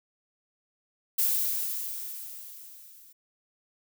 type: noise with level ramp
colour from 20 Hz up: violet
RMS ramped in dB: -24 to -54 dBFS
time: 1.18-3.13 s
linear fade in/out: 10 ms
effects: none